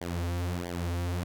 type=tone with flanger; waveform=sawtooth; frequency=87.31 Hz; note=F2; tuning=in tune; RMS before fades=-32 dBFS; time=0.01-1.24 s; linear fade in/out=5 ms; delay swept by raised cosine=0.75 to 6.75 ms; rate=1.5 Hz; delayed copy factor=-0.95; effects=none